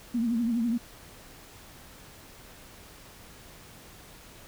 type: tone with vibrato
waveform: sine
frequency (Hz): 233.1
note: A#3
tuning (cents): 0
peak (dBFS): -24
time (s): 0.14-0.78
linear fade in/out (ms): 10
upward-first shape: triangle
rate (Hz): 12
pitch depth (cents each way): 99
effects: pink hiss -50 dBFS RMS until 4.47 s